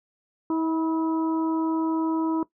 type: harmonic tone with a mistuned harmonic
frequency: 321.6 Hz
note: E4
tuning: 43 cents flat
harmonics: 1 / 2 / 3 / 4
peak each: -22 / -39 / -32 / -40 dBFS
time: 0.5-2.43 s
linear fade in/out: 2 ms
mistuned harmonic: 3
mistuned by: +20 cents
effects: noise-tail reverb RT60 0.1 s tail -18 dB re dry